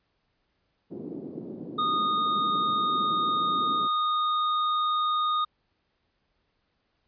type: band-pass noise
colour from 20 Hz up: white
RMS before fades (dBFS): -38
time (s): 0.9-3.88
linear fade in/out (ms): 20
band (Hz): 170 to 360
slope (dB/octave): 24
type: tone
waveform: square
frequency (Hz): 1233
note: D#6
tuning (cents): -16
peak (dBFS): -24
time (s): 1.78-5.45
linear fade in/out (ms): 10
effects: pink hiss -74 dBFS RMS until 7.07 s + resampled to 11025 Hz